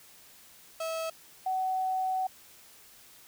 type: tone pair in turn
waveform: 35% pulse / sine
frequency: 649 / 751.7 Hz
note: E5 / F#5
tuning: -27 / +27 cents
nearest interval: minor third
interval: 254 cents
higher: second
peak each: -30 / -27 dBFS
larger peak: second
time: 0.8-1.1 / 1.46-2.27 s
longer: second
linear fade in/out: 5 ms
effects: white hiss -55 dBFS RMS until 3.27 s